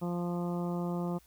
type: harmonic tone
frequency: 174.61 Hz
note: F3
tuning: in tune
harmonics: 1 / 2 / 3 / 4 / 5 / 6 / 7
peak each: -32 / -38 / -42 / -44 / -46 / -48 / -49 dBFS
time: 0.01-1.19 s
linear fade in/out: 20 ms
effects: added 60 Hz sine -64 dBFS peak until 1.26 s + white hiss -64 dBFS RMS until 1.26 s